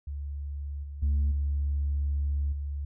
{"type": "tone with level steps", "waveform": "sine", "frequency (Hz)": 71.4, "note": "D2", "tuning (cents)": -48, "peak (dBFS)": [-32, -36, -20, -24, -30], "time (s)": [0.07, 2.85], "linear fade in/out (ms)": 5, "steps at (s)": [0.83, 1.02, 1.31, 2.52], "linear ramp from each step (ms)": 10, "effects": ["tanh soft clip ceiling -21 dBFS"]}